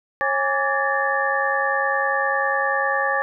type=tone cluster; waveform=sine; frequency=545 / 823 / 1157 / 1708 / 1798 Hz; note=C#5 / G#5 / D6 / G#6 / A6; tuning=-29 / -16 / -26 / +48 / +37 cents; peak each=-25 dBFS; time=0.21-3.22 s; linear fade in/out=0 ms; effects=none